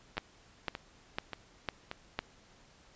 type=two click trains; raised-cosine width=0.3 ms; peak=-16 / -22 dBFS; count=5 / 4; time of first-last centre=0.18-2.19 / 0.17-1.914 s; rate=1.99 / 1.72 Hz; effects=pink hiss -61 dBFS RMS until 2.95 s + resampled to 16000 Hz